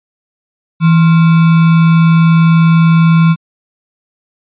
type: tone with sample-and-hold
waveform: sine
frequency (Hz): 164.4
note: E3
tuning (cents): -4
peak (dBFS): -4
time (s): 0.8-3.36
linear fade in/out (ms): 50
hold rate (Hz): 1225
effects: resampled to 8000 Hz